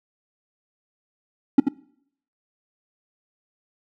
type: tone with echo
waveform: triangle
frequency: 276.7 Hz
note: C#4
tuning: 3 cents flat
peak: -5 dBFS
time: 1.58-1.6 s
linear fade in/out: 5 ms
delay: 86 ms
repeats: 1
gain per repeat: -8 dB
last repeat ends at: 1.686 s
effects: noise-tail reverb RT60 0.7 s tail -23 dB re dry + tanh soft clip ceiling -1 dBFS